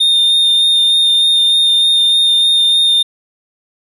triangle tone with vibrato, 3645 Hz, A#7, 40 cents flat, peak -7 dBFS, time 0-3.03 s, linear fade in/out 10 ms, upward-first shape sine, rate 3.3 Hz, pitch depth 12 cents each way, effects none

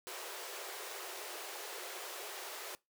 pink high-pass noise, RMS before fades -45 dBFS, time 0.07-2.75 s, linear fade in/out 0 ms, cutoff 350 Hz, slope 96 dB/octave, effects noise-tail reverb RT60 0.2 s tail -22 dB re dry

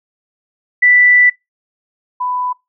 sine tone pair in turn, 1975.5 / 995.8 Hz, B6 / B5, 0 / +14 cents, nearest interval octave, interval 1186 cents, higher first, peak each -6 / -16 dBFS, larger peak first, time 0.82-1.3 / 2.2-2.53 s, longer first, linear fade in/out 10 ms, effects noise-tail reverb RT60 0.2 s tail -23 dB re dry

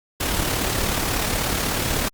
pink noise with amplitude modulation, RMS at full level -21 dBFS, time 0.2-2.09 s, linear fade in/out 10 ms, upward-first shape sine, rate 36.4 Hz, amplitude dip 45%, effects Opus 48 kbps

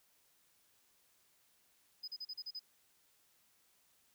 triangle tone bursts, 5010 Hz, D#8, 11 cents sharp, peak -39 dBFS, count 7, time 2.03-2.595 s, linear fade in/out 10 ms, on 49 ms, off 37 ms, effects tanh soft clip ceiling -37 dBFS + white hiss -72 dBFS RMS until 4.14 s

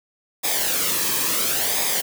white noise with flanger, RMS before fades -22 dBFS, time 0.43-2.02 s, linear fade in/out 20 ms, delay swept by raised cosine 0.69 to 1.43 ms, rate 0.72 Hz, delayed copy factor -0.6, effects none

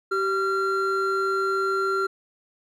triangle tone pair together, 386.3 / 1376.6 Hz, G4 / F6, -25 / -25 cents, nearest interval octave + minor seventh, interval 2200 cents, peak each -23 / -22 dBFS, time 0.11-2.07 s, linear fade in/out 10 ms, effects none

